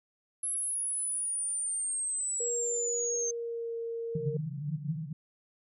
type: linear sweep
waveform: sine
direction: down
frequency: 11000 to 6272 Hz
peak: -30 dBFS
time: 0.43-3.31 s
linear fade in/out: 5 ms
type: tone with pitch glide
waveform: sine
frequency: 474.9 to 461.4 Hz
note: A#4 to A#4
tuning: +32 to -18 cents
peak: -33 dBFS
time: 2.4-4.37 s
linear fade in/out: 5 ms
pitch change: -50 cents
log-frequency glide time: 2.98-3.76 s
type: band-pass noise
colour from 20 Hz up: white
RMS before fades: -35 dBFS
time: 4.15-5.13 s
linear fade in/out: 5 ms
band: 140 to 160 Hz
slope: 96 dB/octave
effects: none